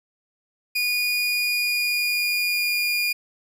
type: tone with pitch glide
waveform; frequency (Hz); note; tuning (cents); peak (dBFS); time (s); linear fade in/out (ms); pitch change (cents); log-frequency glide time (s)
30% pulse; 2450 to 2426; D#7 to D#7; -27 to -44; -18; 0.75-3.13; 10; -17; 1.08-2.75
effects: none